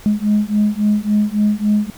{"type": "beating tone pair", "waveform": "sine", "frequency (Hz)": [207.7, 211.3], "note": ["G#3", "G#3"], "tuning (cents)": [0, 30], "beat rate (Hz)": 3.6, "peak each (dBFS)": -15, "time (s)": [0.06, 1.9], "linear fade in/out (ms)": 0, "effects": ["tanh soft clip ceiling -7 dBFS", "pink hiss -41 dBFS RMS until 1.97 s"]}